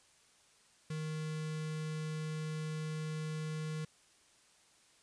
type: tone with notch filter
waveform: square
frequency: 155.8 Hz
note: D#3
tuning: 3 cents sharp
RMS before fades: -39 dBFS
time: 0.9-3.85 s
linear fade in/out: 5 ms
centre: 750 Hz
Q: 1.8
effects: white hiss -66 dBFS RMS until 5.02 s + resampled to 22050 Hz